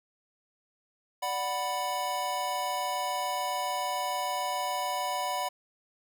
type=chord; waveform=square; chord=B minor; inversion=first; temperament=equal; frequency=587.3 / 740 / 987.8 Hz; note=D5 / F#5 / B5; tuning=0 / 0 / 0 cents; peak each=-38 / -34 / -33 dBFS; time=1.22-5.49 s; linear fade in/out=10 ms; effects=none